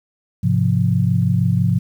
sine chord, F minor, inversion first, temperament just, 104.77 / 130.96 / 174.61 Hz, Ab2 / C3 / F3, +16 / +2 / 0 cents, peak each -18 dBFS, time 0.43-1.79 s, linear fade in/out 10 ms, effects 8-bit

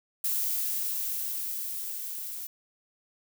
violet noise with level ramp, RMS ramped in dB -28 to -38 dBFS, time 0.24-2.47 s, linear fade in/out 5 ms, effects none

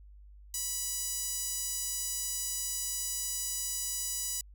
sawtooth tone with high-pass filter, 983 Hz, B5, 8 cents flat, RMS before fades -35 dBFS, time 0.54-4.41 s, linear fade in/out 2 ms, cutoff 7100 Hz, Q 1.8, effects added 50 Hz sine -50 dBFS peak until 4.54 s

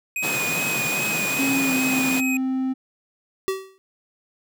square tone with vibrato, 2497 Hz, D#7, 6 cents sharp, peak -24 dBFS, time 0.16-2.37 s, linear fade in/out 2 ms, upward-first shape sine, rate 2.5 Hz, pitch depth 25 cents each way
pink high-pass noise, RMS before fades -28 dBFS, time 0.22-2.21 s, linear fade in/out 20 ms, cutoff 130 Hz, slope 48 dB/octave
triangle tone with pitch glide, 271.2 to 261.5 Hz, C#4 to C4, -38 to -1 cents, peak -19 dBFS, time 1.38-2.74 s, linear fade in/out 20 ms, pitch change -63 cents, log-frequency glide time 1.64-1.71 s
square tone with exponential decay, 383.2 Hz, G4, 39 cents flat, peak -19 dBFS, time 3.48-3.78 s, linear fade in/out 0 ms, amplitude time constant 65 ms
effects none

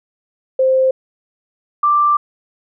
sine tone pair in turn, 523.3 / 1178.2 Hz, C5 / D6, 0 / +5 cents, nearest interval octave + major second, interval 1405 cents, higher second, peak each -10 dBFS, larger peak neither, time 0.59-0.91 / 1.83-2.17 s, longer second, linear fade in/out 5 ms, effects none

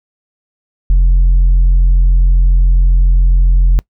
sine tone with tanh clipping, 43.65 Hz, F1, in tune, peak -6 dBFS, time 0.9-3.79 s, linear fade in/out 0 ms, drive 2 dB, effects noise-tail reverb RT60 0.1 s tail -24 dB re dry

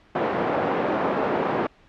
white band-pass noise, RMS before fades -24 dBFS, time 0.15-1.67 s, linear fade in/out 5 ms, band 220 to 770 Hz, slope 12 dB/octave, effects pink hiss -55 dBFS RMS until 1.88 s + low-pass 3000 Hz 12 dB/octave

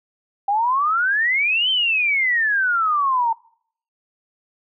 sine exponential two-way sweep, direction up then down, 784 to 3136 to 893 Hz, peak -16 dBFS, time 0.48-3.33 s, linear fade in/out 5 ms, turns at 1.7 s, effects noise-tail reverb RT60 0.6 s tail -24 dB re dry

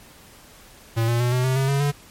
square tone with pitch steps, 114.2 / 118.02 / 121.97 / 126.06 / 130.28 / 134.64 / 139.14 / 143.8 Hz, A#2 / A#2 / B2 / B2 / C3 / C3 / C#3 / D3, -35 / +22 / -21 / +36 / -7 / +50 / +7 / -36 cents, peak -19 dBFS, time 0.96-1.92 s, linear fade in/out 20 ms, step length 120 ms, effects pink hiss -48 dBFS RMS until 2.1 s + MP3 64 kbps

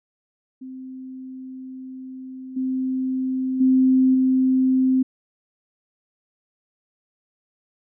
sine tone with level steps, 260 Hz, C4, 11 cents flat, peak -33 / -21 / -13 / -15 dBFS, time 0.61-5.03 s, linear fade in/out 10 ms, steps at 2.56 / 3.6 / 4.14 s, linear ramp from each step 10 ms, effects none

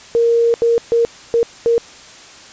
sine tone bursts at uneven times, 466.2 Hz, A#4, in tune, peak -10 dBFS, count 5, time 0.15-0.54 / 0.62-0.78 / 0.92-1.05 / 1.34-1.43 / 1.66-1.78 s, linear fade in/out 0 ms, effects white hiss -39 dBFS RMS until 2.52 s + resampled to 16000 Hz

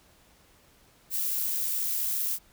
violet noise with amplitude modulation, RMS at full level -28 dBFS, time 1.1-2.39 s, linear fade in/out 50 ms, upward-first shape sine, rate 74.4 Hz, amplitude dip 25%, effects pink hiss -60 dBFS RMS until 2.52 s

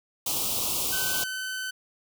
white band-stop noise, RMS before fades -28 dBFS, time 0.26-1.24 s, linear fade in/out 5 ms, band 1200 to 2600 Hz, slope 48 dB/octave
sawtooth tone, 1521 Hz, F#6, 47 cents sharp, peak -27 dBFS, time 0.92-1.71 s, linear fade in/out 10 ms
effects none

